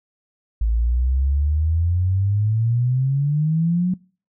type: exponential sweep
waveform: sine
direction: up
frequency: 53.6 to 185 Hz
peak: -16 dBFS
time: 0.61-3.94 s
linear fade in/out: 5 ms
effects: noise-tail reverb RT60 0.4 s tail -24 dB re dry